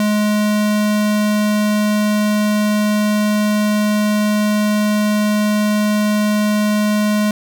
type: tone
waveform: square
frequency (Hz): 210.2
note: G#3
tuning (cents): +21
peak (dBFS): -14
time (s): 0-7.31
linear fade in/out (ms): 2
effects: none